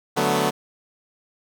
10% pulse chord, B minor seventh, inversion first, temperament equal, 146.83 / 185 / 220 / 246.9 Hz, D3 / F#3 / A3 / B3, 0 / 0 / 0 / 0 cents, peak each -17 dBFS, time 0.16-0.51 s, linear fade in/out 20 ms, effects none

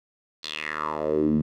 10% pulse tone with band-pass filter sweep, 76.8 Hz, D#2, 22 cents flat, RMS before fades -26 dBFS, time 0.43-1.42 s, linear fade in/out 10 ms, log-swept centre 4300 to 180 Hz, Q 4.3, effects none

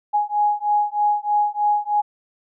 sine beating tone pair, 830.6 / 833.8 Hz, G#5 / G#5, 0 / +7 cents, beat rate 3.2 Hz, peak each -20 dBFS, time 0.13-2.02 s, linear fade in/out 20 ms, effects none

